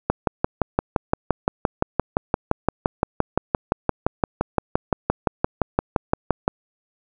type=click train; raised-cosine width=1 ms; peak=-3 dBFS; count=38; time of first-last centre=0.1-6.479 s; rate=5.8 Hz; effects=none